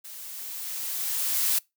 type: noise with level ramp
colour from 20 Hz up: blue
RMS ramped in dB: -42 to -23 dBFS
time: 0.04-1.59 s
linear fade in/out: 10 ms
effects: noise-tail reverb RT60 0.2 s tail -24 dB re dry